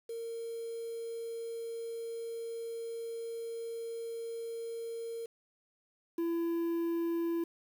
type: tone pair in turn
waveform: sine / triangle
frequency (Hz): 460.4 / 336.3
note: A#4 / E4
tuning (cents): -22 / +35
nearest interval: perfect fourth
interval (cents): 543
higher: first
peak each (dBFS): -37 / -28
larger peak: second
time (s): 0.09-5.26 / 6.18-7.44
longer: first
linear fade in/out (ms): 5
effects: 9-bit